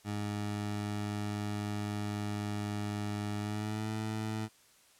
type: tone with pitch glide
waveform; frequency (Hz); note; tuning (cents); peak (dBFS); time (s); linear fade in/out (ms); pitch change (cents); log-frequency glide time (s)
20% pulse; 103.83 to 108.99; G#2 to A2; 0 to -16; -29; 0.04-4.49; 50; +84; 3.39-3.9
effects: white hiss -63 dBFS RMS until 4.99 s + low-pass 11000 Hz 12 dB/octave